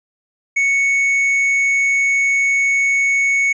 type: tone with tanh clipping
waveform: sine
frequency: 2217 Hz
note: C#7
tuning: in tune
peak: -14 dBFS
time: 0.56-3.53 s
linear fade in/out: 10 ms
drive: 6 dB
effects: resampled to 16000 Hz